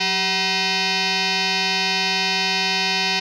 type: tone with frequency modulation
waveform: sine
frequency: 959 Hz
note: A#5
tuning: 49 cents sharp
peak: -17 dBFS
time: 0-3.2 s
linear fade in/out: 10 ms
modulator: 571 Hz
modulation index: 7.7
effects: tanh soft clip ceiling -13 dBFS